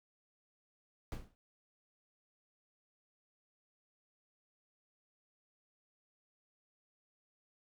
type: noise with exponential decay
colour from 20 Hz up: brown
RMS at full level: -36 dBFS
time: 1.12-1.35 s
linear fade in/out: 0 ms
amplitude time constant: 50 ms
effects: none